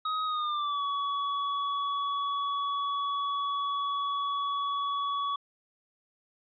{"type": "tone with pitch glide", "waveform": "square", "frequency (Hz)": [1261, 1129.9], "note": ["D#6", "C#6"], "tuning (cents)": [23, 33], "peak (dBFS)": -29, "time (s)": [0.05, 5.36], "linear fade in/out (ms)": 5, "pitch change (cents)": -190, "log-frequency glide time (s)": [0.25, 0.83], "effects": ["resampled to 11025 Hz"]}